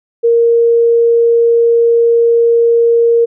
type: tone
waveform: sine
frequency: 466.2 Hz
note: A#4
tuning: in tune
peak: -6 dBFS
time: 0.23-3.26 s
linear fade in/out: 20 ms
effects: none